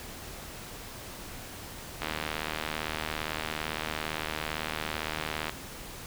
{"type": "click train", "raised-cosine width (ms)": 0.3, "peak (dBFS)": -15, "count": 271, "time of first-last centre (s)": [2.02, 5.495], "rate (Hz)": 77.7, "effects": ["pink hiss -43 dBFS RMS until 6.06 s"]}